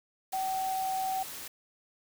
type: tone in noise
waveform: sine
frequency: 761 Hz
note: F#5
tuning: 48 cents sharp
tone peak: -29 dBFS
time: 0.33-1.23 s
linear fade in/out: 5 ms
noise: white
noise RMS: -42 dBFS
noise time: 0.32-1.48 s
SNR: +10 dB
effects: none